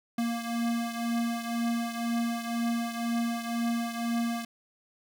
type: beating tone pair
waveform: square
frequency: 233.1 / 235.1 Hz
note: A#3 / A#3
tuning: 0 / +15 cents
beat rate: 2 Hz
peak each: -30 / -35 dBFS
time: 0.18-4.45 s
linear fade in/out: 5 ms
effects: none